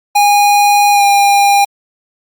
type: tone with pitch glide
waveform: square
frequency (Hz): 819 to 804.5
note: G#5 to G5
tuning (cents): -24 to +45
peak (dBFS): -7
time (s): 0.15-1.65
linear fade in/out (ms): 10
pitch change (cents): -31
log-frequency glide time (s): 0.92-1.03
effects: Opus 48 kbps